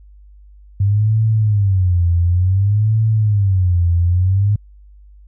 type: tone with vibrato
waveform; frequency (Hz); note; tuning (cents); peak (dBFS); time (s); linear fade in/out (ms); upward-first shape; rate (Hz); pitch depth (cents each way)
sine; 97.4; G2; -11; -11; 0.8-4.56; 5; sine; 0.56; 220
effects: added 50 Hz sine -40 dBFS peak until 5.27 s